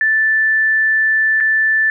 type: tone with dropouts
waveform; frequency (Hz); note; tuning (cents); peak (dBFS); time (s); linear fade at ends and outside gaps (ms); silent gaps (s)
sine; 1760; A6; 0; -11; 0.01-1.9; 1; 1.403-1.407
effects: none